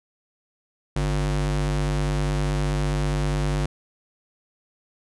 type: ring-modulated tone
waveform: square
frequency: 100 Hz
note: G2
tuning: 35 cents sharp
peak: -19 dBFS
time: 0.96-3.66 s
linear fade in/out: 5 ms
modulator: 47.6 Hz
effects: resampled to 24000 Hz